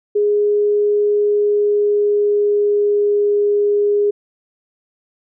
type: tone with pitch glide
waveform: sine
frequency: 414.3 to 411.2 Hz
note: G#4 to G#4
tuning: -4 to -17 cents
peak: -12 dBFS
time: 0.15-4.11 s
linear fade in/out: 10 ms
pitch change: -13 cents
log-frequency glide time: 1.16-3.36 s
effects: none